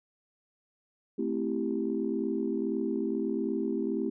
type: chord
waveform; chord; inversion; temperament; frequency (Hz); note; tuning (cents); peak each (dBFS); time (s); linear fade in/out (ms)
sine; A minor seventh; none; equal; 220 / 261.6 / 329.6 / 392; A3 / C4 / E4 / G4; 0 / 0 / 0 / 0; -33; 1.18-4.1; 10
effects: tanh soft clip ceiling -17 dBFS